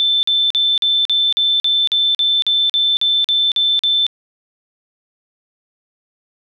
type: tone bursts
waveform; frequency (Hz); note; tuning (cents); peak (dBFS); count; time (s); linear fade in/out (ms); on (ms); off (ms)
sine; 3537; A7; +8; -12; 15; 0-4.066; 0; 230; 44
effects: none